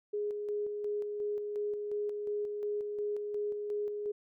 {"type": "tone with tremolo", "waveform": "sine", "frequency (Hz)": 415.3, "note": "G#4", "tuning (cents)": 0, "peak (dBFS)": -31, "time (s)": [0.13, 4.12], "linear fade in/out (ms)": 10, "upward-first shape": "square", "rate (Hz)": 2.8, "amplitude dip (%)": 35, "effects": []}